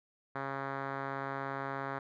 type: tone with low-pass filter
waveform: 5% pulse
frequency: 136.8 Hz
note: C#3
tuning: 23 cents flat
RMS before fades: -38 dBFS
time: 0.35-1.99 s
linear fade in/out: 5 ms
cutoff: 1600 Hz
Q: 1.3
effects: none